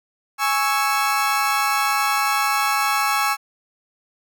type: chord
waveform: 30% pulse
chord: C# minor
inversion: second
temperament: equal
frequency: 830.6 / 1108.7 / 1318.5 Hz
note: G#5 / C#6 / E6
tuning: 0 / 0 / 0 cents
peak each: -20 dBFS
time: 0.38-3.37 s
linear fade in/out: 50 ms
effects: none